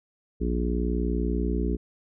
harmonic tone, 60.1 Hz, B1, 46 cents flat, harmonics 1 / 3 / 4 / 5 / 6 / 7, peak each -26 / -31 / -32 / -33 / -34 / -34 dBFS, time 0.4-1.77 s, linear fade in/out 20 ms, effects none

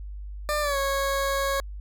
20% pulse tone with pitch glide, 597 to 550.6 Hz, D5 to C#5, +28 to -12 cents, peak -19 dBFS, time 0.49-1.6 s, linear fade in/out 0 ms, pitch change -140 cents, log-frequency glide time 0.61-0.77 s, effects added 50 Hz sine -34 dBFS peak until 1.8 s

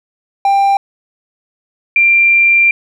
triangle / sine tone pair in turn, 792 / 2373 Hz, G5 / D7, +18 / +17 cents, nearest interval octave + perfect fifth, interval 1899 cents, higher second, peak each -6 dBFS, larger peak neither, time 0.45-0.77 / 1.96-2.71 s, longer second, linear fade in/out 2 ms, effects none

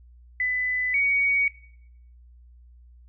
sine tone pair in turn, 2001 / 2246 Hz, B6 / C#7, +22 / +22 cents, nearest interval major second, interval 200 cents, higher second, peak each -22 / -19 dBFS, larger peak second, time 0.4-0.94 / 0.94-1.48 s, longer neither, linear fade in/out 2 ms, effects noise-tail reverb RT60 0.7 s tail -18 dB re dry + added 60 Hz sine -48 dBFS peak until 3.08 s

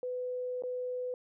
sine tone with dropouts, 500 Hz, B4, 21 cents sharp, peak -33 dBFS, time 0.03-1.14 s, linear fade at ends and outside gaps 1 ms, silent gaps 0.623-0.636 s, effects none

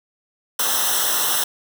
white noise with comb filter, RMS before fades -20 dBFS, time 0.59-1.44 s, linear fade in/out 5 ms, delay 0.43 ms, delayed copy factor -1, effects none

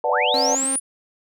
sine chord, B minor seventh, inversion none, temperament equal, 493.9 / 587.3 / 740 / 880 Hz, B4 / D5 / F#5 / A5, 0 / 0 / 0 / 0 cents, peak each -24 dBFS, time 0.04-0.55 s, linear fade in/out 2 ms
sine linear sweep, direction up, 370 to 10040 Hz, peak -20 dBFS, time 0.08-0.8 s, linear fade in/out 20 ms
sawtooth tone, 267.7 Hz, C4, 40 cents sharp, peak -23 dBFS, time 0.34-0.76 s, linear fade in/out 2 ms
effects none

